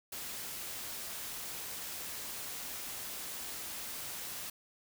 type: noise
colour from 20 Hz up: white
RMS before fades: -42 dBFS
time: 0.12-4.5 s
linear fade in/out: 5 ms
effects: none